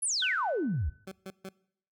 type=exponential sweep; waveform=sine; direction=down; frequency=11260 to 62.3 Hz; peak=-27 dBFS; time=0.02-0.9 s; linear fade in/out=10 ms
type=tone with exponential decay; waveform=sine; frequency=1506 Hz; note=F#6; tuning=30 cents sharp; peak=-28 dBFS; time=0.22-1.05 s; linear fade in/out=5 ms; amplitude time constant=180 ms
type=tone bursts; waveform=20% pulse; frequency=190.4 Hz; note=F#3; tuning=50 cents sharp; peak=-34 dBFS; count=3; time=1.07-1.491 s; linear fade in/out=5 ms; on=47 ms; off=140 ms
effects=noise-tail reverb RT60 0.7 s tail -23 dB re dry